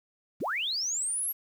sine linear sweep, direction up, 65.41 to 11840 Hz, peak -28 dBFS, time 0.4-1.33 s, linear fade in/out 20 ms, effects 9-bit

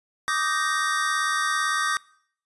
square chord, Eb major seventh, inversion third, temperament just, 1166.7 / 1244.5 / 1555.6 / 1866.8 Hz, D6 / Eb6 / G6 / Bb6, -12 / 0 / -14 / +2 cents, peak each -29 dBFS, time 0.28-1.97 s, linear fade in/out 0 ms, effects noise-tail reverb RT60 0.6 s tail -22 dB re dry + resampled to 24000 Hz

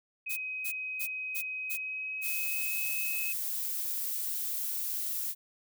sine tone with pitch glide, 2525 to 2569 Hz, D#7 to E7, +25 to -45 cents, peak -34 dBFS, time 0.26-3.33 s, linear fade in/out 10 ms, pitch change +30 cents, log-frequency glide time 1.58-2.94 s
violet noise bursts, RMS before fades -35 dBFS, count 5, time 0.29-1.775 s, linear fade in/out 20 ms, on 81 ms, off 270 ms
violet noise, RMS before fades -34 dBFS, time 2.21-5.35 s, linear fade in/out 50 ms
effects none

